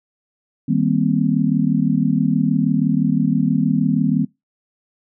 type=chord; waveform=sine; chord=C minor seventh; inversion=first; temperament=just; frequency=156.98 / 196.22 / 235.5 / 261.6 Hz; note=Eb3 / G3 / Bb3 / C4; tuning=+16 / +2 / +18 / 0 cents; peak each=-20 dBFS; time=0.68-4.25 s; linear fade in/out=10 ms; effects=noise-tail reverb RT60 0.2 s tail -22 dB re dry